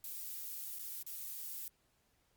violet noise with dropouts, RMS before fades -44 dBFS, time 0.04-1.68 s, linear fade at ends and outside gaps 2 ms, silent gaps 0.788-0.792 / 1.028-1.064 s, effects pink hiss -75 dBFS RMS until 2.36 s + Opus 48 kbps

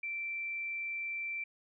sine tone, 2343 Hz, D7, 5 cents flat, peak -35 dBFS, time 0.03-1.44 s, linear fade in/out 5 ms, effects none

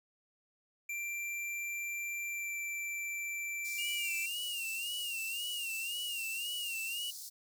square tone with pitch glide, 2358 to 2343 Hz, D7 to D7, +6 to -5 cents, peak -37 dBFS, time 0.89-4.26 s, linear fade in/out 5 ms, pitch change -11 cents, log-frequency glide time 2.27-2.58 s
pink high-pass noise, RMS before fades -46 dBFS, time 3.64-7.3 s, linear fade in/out 20 ms, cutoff 4400 Hz, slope 48 dB/octave
square tone with vibrato, 2794 Hz, F7, in tune, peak -37 dBFS, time 3.78-7.11 s, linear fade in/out 10 ms, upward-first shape sine, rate 1.9 Hz, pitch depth 89 cents each way
effects none

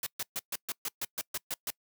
white noise bursts, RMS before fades -34 dBFS, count 11, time 0.03-1.704 s, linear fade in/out 2 ms, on 34 ms, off 130 ms, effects noise-tail reverb RT60 0.1 s tail -25 dB re dry + high-pass 100 Hz 12 dB/octave

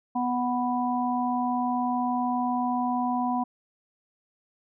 harmonic tone, 246.9 Hz, B3, in tune, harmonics 1 / 3 / 4, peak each -27 / -28 / -30 dBFS, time 0.15-3.44 s, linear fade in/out 10 ms, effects none

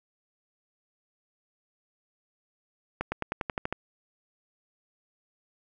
accelerating click train, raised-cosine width 0.5 ms, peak -14 dBFS, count 9, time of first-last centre 3.01-3.726 s, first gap 110 ms, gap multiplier 0.94, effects none

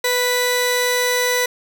sawtooth tone pair together, 493.9 / 1975.5 Hz, B4 / B6, 0 / 0 cents, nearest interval 2 octaves, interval 2400 cents, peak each -15 dBFS, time 0.04-1.46 s, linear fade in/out 5 ms, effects none

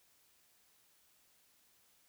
silence, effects white hiss -70 dBFS RMS until 2.08 s

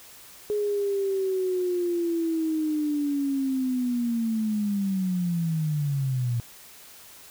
sine linear sweep, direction down, 420.1 to 116.54 Hz, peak -23 dBFS, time 0.5-6.4 s, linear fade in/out 0 ms, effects white hiss -48 dBFS RMS until 7.3 s

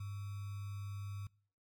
sine tone with sample-and-hold, 100.3 Hz, G2, 40 cents sharp, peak -40 dBFS, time 0-1.27 s, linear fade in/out 5 ms, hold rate 1225 Hz, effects noise-tail reverb RT60 0.5 s tail -24 dB re dry + MP3 96 kbps

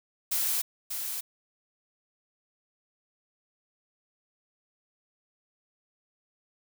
blue noise with echo, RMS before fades -28 dBFS, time 0.31-0.62 s, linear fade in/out 10 ms, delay 590 ms, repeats 1, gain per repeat -6 dB, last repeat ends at 1.21 s, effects none

